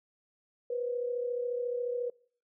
sine tone pair together, 484.4 / 518.6 Hz, B4 / C5, -34 / -15 cents, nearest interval minor second, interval 119 cents, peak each -31 / -39 dBFS, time 0.7-2.1 s, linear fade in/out 5 ms, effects noise-tail reverb RT60 0.5 s tail -24 dB re dry

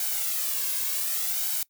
blue noise with flanger, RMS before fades -28 dBFS, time 0-1.63 s, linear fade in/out 2 ms, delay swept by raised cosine 1.3 to 1.87 ms, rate 0.66 Hz, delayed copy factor +0.65, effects noise-tail reverb RT60 0.1 s tail -21 dB re dry

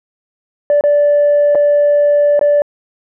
sine tone with dropouts, 583 Hz, D5, 13 cents flat, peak -6 dBFS, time 0.7-2.62 s, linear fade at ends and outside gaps 1 ms, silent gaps 0.81-0.838 / 1.549-1.554 / 2.393-2.412 s, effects tanh soft clip ceiling -5 dBFS

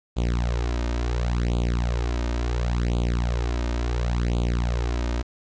sawtooth tone with flanger, 59.3 Hz, A#1, 30 cents sharp, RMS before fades -24 dBFS, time 0.16-5.23 s, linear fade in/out 20 ms, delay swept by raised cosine 0.27 to 3.27 ms, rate 0.71 Hz, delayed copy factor +1, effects resampled to 16000 Hz + 9-bit

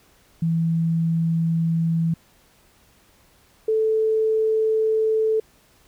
sine tone pair in turn, 164.81 / 438.9 Hz, E3 / A4, 0 / -4 cents, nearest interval octave + perfect fourth, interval 1696 cents, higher second, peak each -18 / -17 dBFS, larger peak second, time 0.42-2.14 / 3.68-5.4 s, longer neither, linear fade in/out 5 ms, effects pink hiss -57 dBFS RMS until 5.87 s

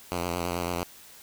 5% pulse tone with vibrato, 87.31 Hz, F2, in tune, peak -17 dBFS, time 0.12-0.83 s, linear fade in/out 0 ms, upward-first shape square, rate 9 Hz, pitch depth 34 cents each way, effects white hiss -50 dBFS RMS until 1.22 s

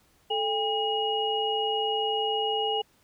sine tone cluster, 436.1 / 805 / 2888 Hz, A4 / G5 / F#7, -15 / +46 / -43 cents, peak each -29 dBFS, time 0.3-2.82 s, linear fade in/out 10 ms, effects pink hiss -64 dBFS RMS until 3.03 s

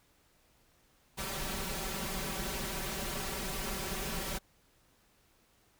pink noise with comb filter, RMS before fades -37 dBFS, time 1.17-4.39 s, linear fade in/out 20 ms, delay 5.2 ms, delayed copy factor +1, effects pink hiss -68 dBFS RMS until 5.79 s

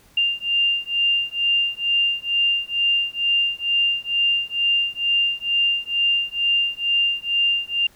sine beating tone pair, 2794 / 2796.2 Hz, F7 / F7, 0 / +1 cents, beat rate 2.2 Hz, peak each -21 dBFS, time 0.17-7.87 s, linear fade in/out 5 ms, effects pink hiss -54 dBFS RMS until 7.95 s

